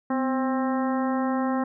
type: harmonic tone with a mistuned harmonic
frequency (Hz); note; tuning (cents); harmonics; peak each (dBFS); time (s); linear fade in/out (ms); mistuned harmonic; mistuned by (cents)
264.8; C4; +21; 1 / 2 / 3 / 4 / 5 / 6 / 7; -24 / -31 / -31 / -33 / -37 / -42 / -41; 0.1-1.64; 5; 1; -56
effects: none